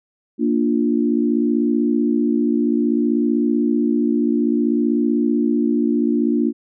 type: chord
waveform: sine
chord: Bb major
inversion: none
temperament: equal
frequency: 233.1 / 293.7 / 349.2 Hz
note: Bb3 / D4 / F4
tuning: 0 / 0 / 0 cents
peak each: -18 / -19 / -22 dBFS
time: 0.38-6.53 s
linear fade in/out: 50 ms
effects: none